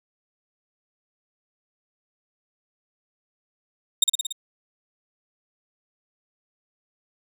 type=tone with echo; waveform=25% pulse; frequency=3696 Hz; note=A#7; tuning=16 cents flat; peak=-9 dBFS; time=4.02-4.04 s; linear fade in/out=5 ms; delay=57 ms; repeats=5; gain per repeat=-3 dB; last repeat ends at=4.325 s; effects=none